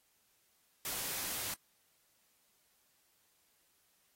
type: noise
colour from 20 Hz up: white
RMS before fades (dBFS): -39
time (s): 0.85-1.54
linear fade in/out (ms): 2
effects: white hiss -73 dBFS RMS until 4.15 s + AAC 48 kbps